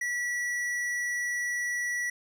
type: tone with tanh clipping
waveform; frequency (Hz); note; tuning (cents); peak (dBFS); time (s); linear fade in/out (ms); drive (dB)
triangle; 1944; B6; -28; -30; 0.01-2.1; 5; 16
effects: none